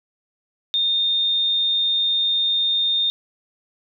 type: tone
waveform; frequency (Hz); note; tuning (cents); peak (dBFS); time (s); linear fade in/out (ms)
sine; 3648; A#7; -38; -17; 0.74-3.1; 0
effects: none